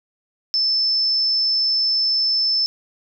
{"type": "tone", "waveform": "sine", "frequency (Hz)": 5274, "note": "E8", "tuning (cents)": 0, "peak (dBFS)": -16, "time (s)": [0.54, 2.66], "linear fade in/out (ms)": 0, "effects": []}